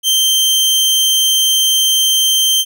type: tone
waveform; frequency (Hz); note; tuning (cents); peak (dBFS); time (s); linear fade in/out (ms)
sawtooth; 3136; G7; 0; -7; 0.03-2.65; 50
effects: none